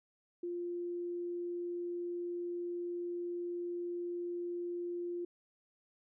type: tone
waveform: sine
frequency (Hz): 349.2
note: F4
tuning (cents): 0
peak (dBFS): -36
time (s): 0.43-5.25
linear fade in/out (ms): 5
effects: none